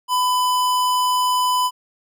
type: tone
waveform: square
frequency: 1001 Hz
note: B5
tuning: 23 cents sharp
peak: -17 dBFS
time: 0.08-1.71 s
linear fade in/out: 50 ms
effects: none